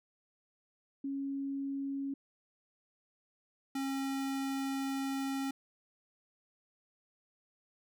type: tone pair in turn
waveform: sine / square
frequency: 275.7 / 271.3 Hz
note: C#4 / C#4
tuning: -9 / -37 cents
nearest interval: unison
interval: 28 cents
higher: first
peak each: -34 / -34 dBFS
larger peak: neither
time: 1.04-2.14 / 3.75-5.51 s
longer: second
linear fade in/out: 5 ms
effects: none